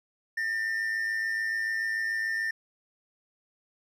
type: tone pair together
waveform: triangle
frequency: 1798.1 / 1905 Hz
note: A6 / A#6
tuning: +37 / +37 cents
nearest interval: minor second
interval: 100 cents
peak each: -26 / -35 dBFS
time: 0.37-2.51 s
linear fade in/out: 5 ms
effects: none